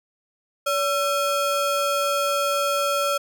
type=ring-modulated tone; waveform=square; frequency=959 Hz; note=A#5; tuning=49 cents sharp; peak=-18 dBFS; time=0.66-3.18 s; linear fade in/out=10 ms; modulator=389 Hz; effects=none